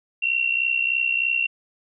sine tone with amplitude modulation, 2736 Hz, F7, 36 cents flat, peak -16 dBFS, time 0.22-1.47 s, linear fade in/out 10 ms, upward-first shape sine, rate 63.2 Hz, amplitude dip 75%, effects none

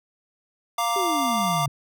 square chord, Bb major, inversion second, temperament equal, 698.5 / 932.3 / 1174.7 Hz, F5 / Bb5 / D6, 0 / 0 / 0 cents, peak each -27 / -29 / -26 dBFS, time 0.78-1.66 s, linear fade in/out 5 ms
sine exponential sweep, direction down, 402.1 to 135.7 Hz, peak -26 dBFS, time 0.96-1.68 s, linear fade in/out 2 ms
effects none

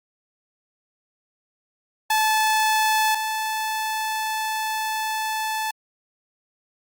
sawtooth tone pair in turn, 869 / 872.7 Hz, A5 / A5, -22 / -14 cents, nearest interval unison, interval 8 cents, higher second, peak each -14 / -20 dBFS, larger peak first, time 2.1-3.15 / 3.15-5.71 s, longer second, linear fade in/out 5 ms, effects Opus 48 kbps

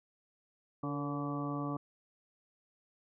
harmonic tone with a mistuned harmonic, 143.6 Hz, D3, 39 cents flat, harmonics 1 / 2 / 3 / 4 / 5 / 6 / 7 / 8, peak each -39 / -37 / -47 / -46 / -47 / -50 / -50 / -42 dBFS, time 0.83-1.77 s, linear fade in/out 5 ms, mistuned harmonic 3, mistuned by +71 cents, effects none

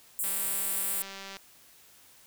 pink high-pass noise, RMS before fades -31 dBFS, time 0.19-1.02 s, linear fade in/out 0 ms, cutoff 7600 Hz, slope 96 dB/octave
click train, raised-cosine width 0.2 ms, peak -25 dBFS, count 221, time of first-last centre 0.24-1.368 s, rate 195 Hz
effects white hiss -57 dBFS RMS until 2.26 s

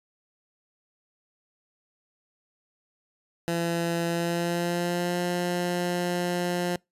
15% pulse tone with pitch glide, 169.3 to 176.59 Hz, E3 to F3, +46 to +19 cents, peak -19 dBFS, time 3.48-6.76 s, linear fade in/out 0 ms, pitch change +73 cents, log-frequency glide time 4.07-5.2 s, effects noise-tail reverb RT60 0.2 s tail -26 dB re dry + resampled to 32000 Hz

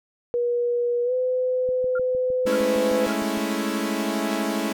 sine tone with pitch glide, 481.2 to 507.2 Hz, B4 to B4, -45 to +46 cents, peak -20 dBFS, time 0.34-3.06 s, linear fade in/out 0 ms, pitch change +91 cents, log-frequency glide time 1.04-1.13 s
click train, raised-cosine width 3 ms, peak -28 dBFS, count 12, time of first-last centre 1.69-3.375 s, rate 6.53 Hz
sine tone bursts, 1396.9 Hz, F6, in tune, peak -29 dBFS, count 3, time 1.95-3.124 s, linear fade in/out 5 ms, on 38 ms, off 530 ms
sawtooth chord, A major seventh, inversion third, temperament equal, 207.7 / 220 / 277.2 / 329.6 Hz, G#3 / A3 / C#4 / E4, 0 / 0 / 0 / 0 cents, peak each -25 dBFS, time 2.46-4.73 s, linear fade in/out 10 ms
effects none

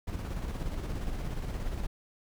brown noise with tremolo, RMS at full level -33 dBFS, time 0.07-1.87 s, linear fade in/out 10 ms, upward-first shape square, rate 17 Hz, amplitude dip 35%, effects none

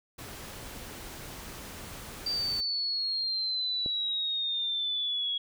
pink noise, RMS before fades -43 dBFS, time 0.18-2.61 s, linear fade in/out 10 ms
sine exponential sweep, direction down, 4684 to 3322 Hz, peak -28 dBFS, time 2.26-5.38 s, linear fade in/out 5 ms
click, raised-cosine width 2 ms, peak -25 dBFS, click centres 3.861 s
effects none

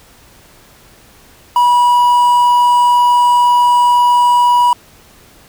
triangle tone with quantisation, 973 Hz, B5, 26 cents flat, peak -5 dBFS, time 1.56-4.73 s, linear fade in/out 2 ms, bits 5, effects pink hiss -44 dBFS RMS until 5.48 s

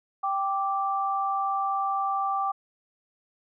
sine tone pair together, 784 / 1172.3 Hz, G5 / D6, 0 / -3 cents, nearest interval perfect fifth, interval 697 cents, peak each -27 dBFS, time 0.23-2.52 s, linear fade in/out 10 ms, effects none

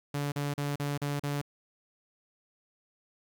sawtooth tone bursts, 143.8 Hz, D3, 36 cents flat, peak -26 dBFS, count 6, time 0.14-1.415 s, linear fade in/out 5 ms, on 180 ms, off 39 ms, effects 11-bit

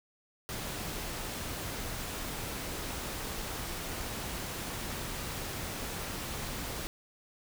pink noise, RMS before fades -38 dBFS, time 0.49-6.87 s, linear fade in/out 0 ms, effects none

